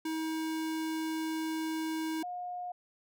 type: tone pair in turn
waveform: square / sine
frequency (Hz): 318.6 / 716.6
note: D#4 / F5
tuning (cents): +41 / +44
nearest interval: octave + major second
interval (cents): 1403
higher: second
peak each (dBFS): -33 / -36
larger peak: first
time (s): 0.05-2.23 / 2.23-2.72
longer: first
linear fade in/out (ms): 5
effects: none